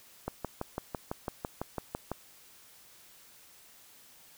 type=click train; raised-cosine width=1 ms; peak=-19 dBFS; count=12; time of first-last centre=0.28-2.116 s; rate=5.99 Hz; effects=white hiss -57 dBFS RMS until 4.37 s